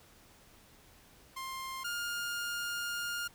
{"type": "tone pair in turn", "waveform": "sawtooth", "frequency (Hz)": [1056, 1413.5], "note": ["C6", "F6"], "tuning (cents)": [16, 20], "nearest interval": "perfect fourth", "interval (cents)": 504, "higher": "second", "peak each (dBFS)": [-35, -31], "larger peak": "second", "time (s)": [[1.36, 1.84], [1.84, 3.28]], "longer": "second", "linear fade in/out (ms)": 10, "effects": ["pink hiss -60 dBFS RMS until 3.34 s"]}